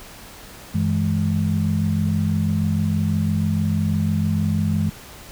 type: tone cluster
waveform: sine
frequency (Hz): 95.6 / 163.1 / 209.3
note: G2 / E3 / G#3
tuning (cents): -43 / -18 / +14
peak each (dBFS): -22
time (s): 0.74-4.9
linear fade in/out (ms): 10
effects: pink hiss -41 dBFS RMS until 5.31 s